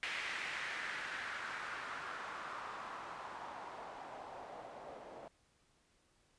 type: noise with low-pass filter sweep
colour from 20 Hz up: blue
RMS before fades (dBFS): -45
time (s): 0.03-5.28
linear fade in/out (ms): 0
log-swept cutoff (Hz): 2200 to 610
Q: 2.3
effects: pink hiss -73 dBFS RMS until 6.38 s + resampled to 22050 Hz